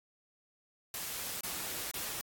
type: noise with dropouts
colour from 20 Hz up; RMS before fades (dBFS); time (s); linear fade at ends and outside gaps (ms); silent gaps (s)
white; -39; 0.94-2.21; 1; 1.408-1.434 / 1.913-1.94
effects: AAC 64 kbps